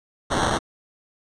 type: noise with sample-and-hold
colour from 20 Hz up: violet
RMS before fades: -22 dBFS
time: 0.3-0.59 s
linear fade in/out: 20 ms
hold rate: 2450 Hz
effects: resampled to 22050 Hz